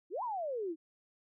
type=exponential two-way sweep; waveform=sine; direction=up then down; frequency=305.3 to 1033 to 305.3 Hz; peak=-34 dBFS; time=0.1-0.76 s; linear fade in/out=50 ms; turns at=0.23 s; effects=none